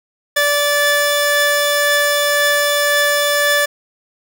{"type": "tone pair together", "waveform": "sawtooth", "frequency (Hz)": [581.3, 1742], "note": ["D5", "A6"], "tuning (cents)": [-18, -18], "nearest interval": "octave + perfect fifth", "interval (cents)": 1900, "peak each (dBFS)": -12, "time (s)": [0.36, 3.66], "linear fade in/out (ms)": 10, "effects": []}